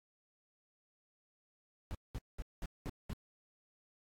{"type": "noise bursts", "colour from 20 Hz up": "brown", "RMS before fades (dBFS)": -40, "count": 6, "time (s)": [1.91, 3.132], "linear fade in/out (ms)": 0, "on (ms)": 37, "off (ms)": 200, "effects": ["AAC 48 kbps"]}